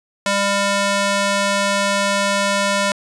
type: tone with high-pass filter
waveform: square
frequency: 200 Hz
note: G3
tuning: 35 cents sharp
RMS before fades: -18 dBFS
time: 0.26-2.92 s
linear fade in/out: 2 ms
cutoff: 530 Hz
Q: 0.57
effects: resampled to 22050 Hz